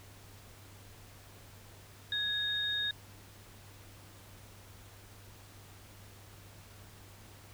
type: tone pair together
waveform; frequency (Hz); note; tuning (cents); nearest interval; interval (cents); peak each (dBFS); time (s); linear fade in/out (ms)
sine; 1671 / 3715; G#6 / A#7; +10 / -7; octave + major second; 1383; -36 / -32; 2.12-2.91; 2
effects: added 99 Hz sine -55 dBFS peak until 7.53 s + pink hiss -56 dBFS RMS until 7.53 s